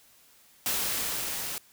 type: noise with level ramp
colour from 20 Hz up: white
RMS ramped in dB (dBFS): -28 to -35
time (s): 0.66-1.58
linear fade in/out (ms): 0
effects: white hiss -59 dBFS RMS until 1.72 s